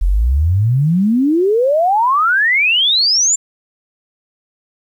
sine exponential sweep, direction up, 41 to 7370 Hz, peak -10 dBFS, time 0.01-3.36 s, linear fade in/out 10 ms, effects 8-bit

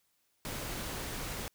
pink noise, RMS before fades -39 dBFS, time 0.45-1.48 s, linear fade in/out 0 ms, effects white hiss -75 dBFS RMS until 1.54 s

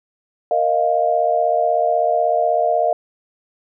sine chord, Bb suspended fourth, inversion none, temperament equal, 466.2 / 622.3 / 698.5 Hz, Bb4 / Eb5 / F5, 0 / 0 / 0 cents, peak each -23 / -18 / -17 dBFS, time 0.51-2.93 s, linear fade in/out 2 ms, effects none

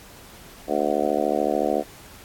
harmonic tone, 73.7 Hz, D2, 7 cents sharp, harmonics 3 / 4 / 5 / 6 / 7 / 8 / 9 / 10, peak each -31 / -28 / -28 / -29 / -27 / -29 / -27 / -28 dBFS, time 0.67-1.84 s, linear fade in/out 50 ms, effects pink hiss -46 dBFS RMS until 2.24 s + AAC 64 kbps

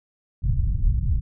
pink low-pass noise, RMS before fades -21 dBFS, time 0.42-1.21 s, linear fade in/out 20 ms, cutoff 120 Hz, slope 24 dB/octave, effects none

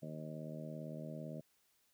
harmonic tone, 77.78 Hz, D#2, in tune, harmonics 2 / 3 / 4 / 5 / 6 / 7 / 8, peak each -46 / -49 / -54 / -58 / -58 / -53 / -51 dBFS, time 0.02-1.41 s, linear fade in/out 10 ms, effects white hiss -75 dBFS RMS until 1.93 s

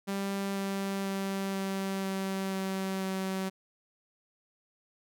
sawtooth tone with pitch steps, 197 / 195.87 / 194.74 / 193.62 / 192.5 / 191.39 / 190.29 Hz, G3 / G3 / G3 / G3 / G3 / G3 / F#3, +9 / -1 / -11 / -21 / -31 / -41 / +49 cents, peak -27 dBFS, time 0.07-3.5 s, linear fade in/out 20 ms, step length 490 ms, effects none

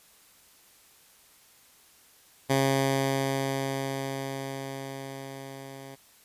10% pulse tone with level ramp, 135.7 Hz, C#3, 36 cents flat, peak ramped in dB -13 to -34 dBFS, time 2.49-5.96 s, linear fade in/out 20 ms, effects white hiss -58 dBFS RMS until 6.24 s + resampled to 32000 Hz

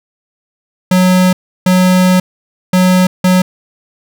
square tone bursts at uneven times, 183.6 Hz, F#3, 13 cents flat, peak -7 dBFS, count 4, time 0.91-1.33 / 1.66-2.2 / 2.73-3.07 / 3.24-3.42 s, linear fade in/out 5 ms, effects none

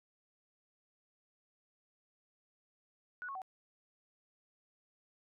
sine tone with pitch steps, 1469 / 1098 / 756 Hz, F#6 / C#6 / F#5, -13 / -17 / +37 cents, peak -40 dBFS, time 3.22-3.418 s, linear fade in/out 0 ms, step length 66 ms, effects none

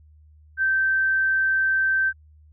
sine tone, 1555 Hz, G6, 14 cents flat, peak -18 dBFS, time 0.57-2.13 s, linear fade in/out 50 ms, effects added 76 Hz sine -49 dBFS peak until 2.52 s

